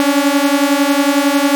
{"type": "beating tone pair", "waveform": "sawtooth", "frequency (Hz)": [277.2, 288.2], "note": ["C#4", "D4"], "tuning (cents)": [0, -33], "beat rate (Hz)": 11, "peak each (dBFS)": -10, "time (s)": [0, 1.55], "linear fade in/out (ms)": 0, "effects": []}